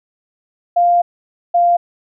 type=tone pair in turn; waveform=sine; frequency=698.5 / 696 Hz; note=F5 / F5; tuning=0 / -6 cents; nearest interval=unison; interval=6 cents; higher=first; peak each=-9 dBFS; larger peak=neither; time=0.76-1.02 / 1.54-1.77 s; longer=first; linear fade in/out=10 ms; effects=none